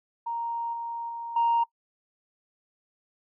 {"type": "tone with level steps", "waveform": "sine", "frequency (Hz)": 932.3, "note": "A#5", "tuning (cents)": 0, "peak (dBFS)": [-28, -31, -33, -19], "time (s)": [0.26, 1.64], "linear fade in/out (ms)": 10, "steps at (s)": [0.73, 1.09, 1.36], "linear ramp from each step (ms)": 5, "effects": ["noise-tail reverb RT60 0.1 s tail -23 dB re dry", "tanh soft clip ceiling -17 dBFS"]}